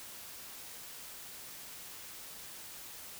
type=silence; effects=white hiss -48 dBFS RMS until 3.19 s